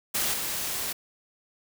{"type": "noise with level steps", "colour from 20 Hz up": "white", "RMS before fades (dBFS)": [-27, -31], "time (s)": [0.14, 0.93], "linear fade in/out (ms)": 10, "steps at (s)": 0.33, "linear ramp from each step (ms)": 10, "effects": []}